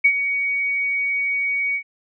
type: tone with ADSR envelope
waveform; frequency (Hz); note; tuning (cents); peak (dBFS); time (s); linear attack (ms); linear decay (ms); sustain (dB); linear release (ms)
sine; 2247; C#7; +23; -9; 0.04-1.83; 12; 68; -10; 80
effects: none